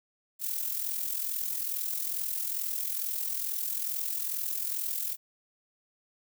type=noise with amplitude modulation; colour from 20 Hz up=violet; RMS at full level=-30 dBFS; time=0.39-5.17 s; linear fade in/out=50 ms; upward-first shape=sine; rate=42.3 Hz; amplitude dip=60%; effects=none